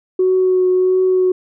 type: tone with vibrato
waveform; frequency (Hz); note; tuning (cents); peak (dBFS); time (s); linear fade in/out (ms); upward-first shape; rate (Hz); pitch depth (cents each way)
sine; 370; F#4; 0; -10; 0.19-1.32; 5; triangle; 1.5; 16
effects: tanh soft clip ceiling -6 dBFS